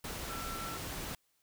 sine tone in noise, 1341 Hz, E6, 29 cents sharp, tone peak -42 dBFS, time 0.29-0.77 s, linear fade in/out 2 ms, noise pink, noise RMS -41 dBFS, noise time 0.04-1.15 s, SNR -4 dB, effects white hiss -75 dBFS RMS until 1.42 s

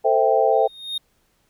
sine chord, A minor seventh, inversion none, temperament equal with one note detuned, 445.4 / 523.3 / 659.3 / 784 Hz, A4 / C5 / E5 / G5, +21 / 0 / 0 / 0 cents, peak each -20 dBFS, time 0.04-0.68 s, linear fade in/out 20 ms
triangle tone with exponential growth, 3700 Hz, A#7, 14 cents flat, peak -20 dBFS, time 0.52-0.98 s, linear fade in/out 5 ms, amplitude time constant 99 ms
effects pink hiss -65 dBFS RMS until 1.49 s

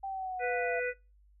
sine linear sweep, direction down, 784 to 676 Hz, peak -34 dBFS, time 0.03-0.8 s, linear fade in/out 10 ms
harmonic tone, 493.9 Hz, B4, in tune, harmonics 1 / 3 / 4 / 5, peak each -32 / -37 / -38 / -39 dBFS, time 0.39-0.94 s, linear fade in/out 50 ms
effects noise-tail reverb RT60 0.3 s tail -25 dB re dry + added 50 Hz sine -59 dBFS peak until 1.4 s

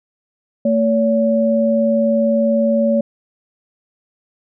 sine tone pair together, 225.1 / 568 Hz, A3 / C#5, +40 / +42 cents, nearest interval octave + major third, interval 1602 cents, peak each -15 dBFS, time 0.65-3.01 s, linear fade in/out 5 ms, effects none

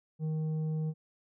sine tone with tanh clipping, 156.6 Hz, D#3, 11 cents sharp, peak -31 dBFS, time 0.19-0.94 s, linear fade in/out 50 ms, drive 6 dB, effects none

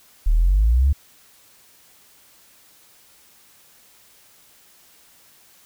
sine exponential sweep, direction up, 35.9 to 73.6 Hz, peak -12 dBFS, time 0.26-0.93 s, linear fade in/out 10 ms, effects tanh soft clip ceiling -9 dBFS + white hiss -53 dBFS RMS until 5.65 s

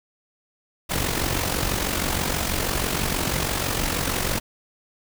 pink noise with amplitude modulation, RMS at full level -22 dBFS, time 0.89-4.4 s, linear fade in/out 20 ms, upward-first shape sine, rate 46.2 Hz, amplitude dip 60%, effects none

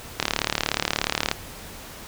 click train, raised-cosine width 0.2 ms, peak -3 dBFS, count 42, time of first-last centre 0.2-1.314 s, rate 36.8 Hz, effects pink hiss -40 dBFS RMS until 2.07 s

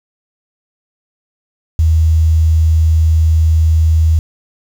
sine tone with quantisation, 80 Hz, D#2, 49 cents sharp, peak -7 dBFS, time 1.79-4.19 s, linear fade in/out 0 ms, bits 6, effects none

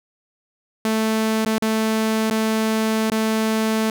sawtooth tone with dropouts, 220 Hz, A3, in tune, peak -14 dBFS, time 0.85-3.9 s, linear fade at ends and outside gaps 2 ms, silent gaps 1.449-1.461 / 1.582-1.622 / 2.3-2.309 / 3.101-3.118 s, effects none

